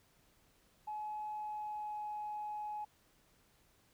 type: tone with pitch glide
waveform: sine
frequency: 849 to 842.2 Hz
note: G#5 to G#5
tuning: +38 to +24 cents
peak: -38 dBFS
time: 0.87-2.85 s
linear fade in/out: 10 ms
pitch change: -14 cents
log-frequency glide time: 1.32-2.06 s
effects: tanh soft clip ceiling -34 dBFS + pink hiss -70 dBFS RMS until 3.93 s